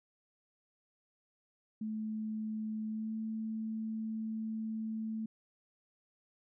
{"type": "tone with pitch glide", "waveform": "sine", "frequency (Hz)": [217.1, 220.4], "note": ["A3", "A3"], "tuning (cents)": [-23, 3], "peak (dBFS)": -35, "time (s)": [1.81, 5.26], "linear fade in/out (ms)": 5, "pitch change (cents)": 26, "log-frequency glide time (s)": [2.88, 3.14], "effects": []}